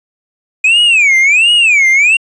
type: tone with vibrato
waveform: triangle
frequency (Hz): 2461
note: D#7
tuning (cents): -20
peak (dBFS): -4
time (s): 0.64-2.17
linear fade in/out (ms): 5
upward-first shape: sine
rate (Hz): 1.4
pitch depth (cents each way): 280
effects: resampled to 22050 Hz + 7-bit